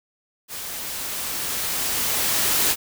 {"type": "noise with level ramp", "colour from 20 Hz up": "white", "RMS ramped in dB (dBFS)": [-33, -19], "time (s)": [0.48, 2.76], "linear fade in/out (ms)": 50, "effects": []}